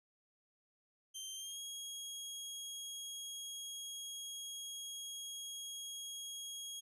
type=tone with pitch glide; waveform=20% pulse; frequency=3136 to 3290 Hz; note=G7 to G#7; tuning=0 to -17 cents; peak=-38 dBFS; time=1.14-6.81 s; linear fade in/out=20 ms; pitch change=+83 cents; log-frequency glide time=1.36-1.59 s; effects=none